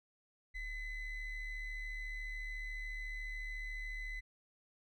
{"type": "ring-modulated tone", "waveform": "triangle", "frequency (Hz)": 993, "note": "B5", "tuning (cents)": 9, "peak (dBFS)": -35, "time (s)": [0.54, 4.21], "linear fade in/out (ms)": 20, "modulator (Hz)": 1030, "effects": []}